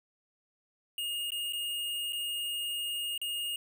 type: tone with dropouts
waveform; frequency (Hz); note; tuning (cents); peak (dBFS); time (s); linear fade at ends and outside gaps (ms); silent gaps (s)
square; 2848; F7; +33; -33; 0.98-3.56; 2; 1.305-1.319 / 1.525-1.532 / 2.124-2.13 / 3.178-3.215
effects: none